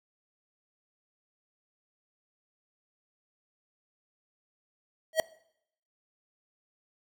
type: tone with exponential growth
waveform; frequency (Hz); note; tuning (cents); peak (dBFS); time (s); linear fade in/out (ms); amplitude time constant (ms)
square; 639; D#5; +46; -18; 5.13-5.2; 1; 15
effects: noise-tail reverb RT60 0.7 s tail -21 dB re dry